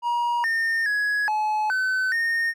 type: tone with pitch steps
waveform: triangle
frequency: 953 / 1821 / 1674 / 855 / 1519 / 1840 Hz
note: A#5 / A#6 / G#6 / A5 / F#6 / A#6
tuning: +38 / -41 / +13 / -50 / +45 / -23 cents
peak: -19 dBFS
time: 0.02-2.54 s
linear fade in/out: 50 ms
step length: 420 ms
effects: none